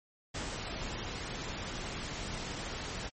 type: noise with ADSR envelope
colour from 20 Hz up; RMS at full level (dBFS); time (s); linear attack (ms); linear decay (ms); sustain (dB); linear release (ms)
pink; -37; 0.34-3.1; 11; 160; -2; 31
effects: MP3 32 kbps